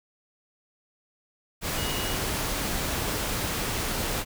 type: tone in noise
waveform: sine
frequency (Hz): 2891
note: F#7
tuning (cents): -41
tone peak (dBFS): -36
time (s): 1.74-2.18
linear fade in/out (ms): 50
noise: pink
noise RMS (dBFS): -29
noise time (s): 1.61-4.25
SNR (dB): -10
effects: none